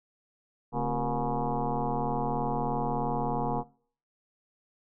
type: tone with frequency modulation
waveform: sine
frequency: 349.2 Hz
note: F4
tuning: in tune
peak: -26 dBFS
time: 0.72-3.64 s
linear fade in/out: 50 ms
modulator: 123 Hz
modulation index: 5.1
effects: noise-tail reverb RT60 0.5 s tail -22 dB re dry